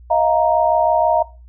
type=chord; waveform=sine; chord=Eb suspended second; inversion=none; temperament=equal with one note detuned; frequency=632.4 / 698.5 / 932.3 Hz; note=Eb5 / F5 / Bb5; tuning=+28 / 0 / 0 cents; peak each=-17 dBFS; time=0.1-1.23 s; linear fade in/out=10 ms; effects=noise-tail reverb RT60 0.3 s tail -18 dB re dry + added 60 Hz sine -39 dBFS peak until 1.48 s